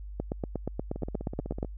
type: two click trains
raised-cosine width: 2 ms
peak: -17 / -23 dBFS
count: 13 / 12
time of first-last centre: 0.2-1.629 / 0.96-1.647 s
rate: 8.4 / 16 Hz
effects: added 50 Hz sine -38 dBFS peak until 1.77 s